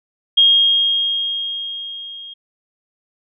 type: tone with level ramp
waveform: sine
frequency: 3248 Hz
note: G#7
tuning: 39 cents flat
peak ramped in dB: -7 to -32 dBFS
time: 0.37-2.34 s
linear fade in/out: 10 ms
effects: none